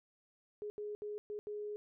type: tone bursts at uneven times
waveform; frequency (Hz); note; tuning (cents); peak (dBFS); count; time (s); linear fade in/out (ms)
sine; 417.5; G#4; +9; -39; 5; 0.62-0.7 / 0.78-0.95 / 1.02-1.18 / 1.3-1.39 / 1.47-1.76; 0
effects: none